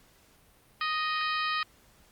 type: harmonic tone with a mistuned harmonic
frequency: 622.3 Hz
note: D#5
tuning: in tune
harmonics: 2 / 3 / 4 / 5 / 6 / 7 / 8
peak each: -30 / -34 / -36 / -38 / -40 / -41 / -42 dBFS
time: 0.81-1.63 s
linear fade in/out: 2 ms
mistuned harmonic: 6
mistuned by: +69 cents
effects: pink hiss -61 dBFS RMS until 2.11 s + Opus 48 kbps